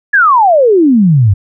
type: exponential sweep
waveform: sine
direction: down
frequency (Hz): 1741 to 92.5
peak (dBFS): -4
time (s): 0.13-1.34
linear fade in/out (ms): 10
effects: none